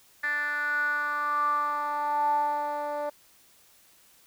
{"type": "tone with band-pass filter sweep", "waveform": "10% pulse", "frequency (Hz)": 293.9, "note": "D4", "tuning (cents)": 1, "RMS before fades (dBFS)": -28, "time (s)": [0.23, 3.1], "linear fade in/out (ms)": 10, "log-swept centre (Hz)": [1800, 670], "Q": 8.5, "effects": ["white hiss -59 dBFS RMS until 4.26 s"]}